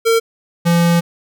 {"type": "tone pair in turn", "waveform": "square", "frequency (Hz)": [455.8, 170.73], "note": ["A#4", "F3"], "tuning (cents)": [-39, -39], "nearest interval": "octave + perfect fourth", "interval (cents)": 1700, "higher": "first", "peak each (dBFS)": -11, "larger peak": "neither", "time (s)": [[0.05, 0.2], [0.65, 1.01]], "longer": "second", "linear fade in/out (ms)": 20, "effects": []}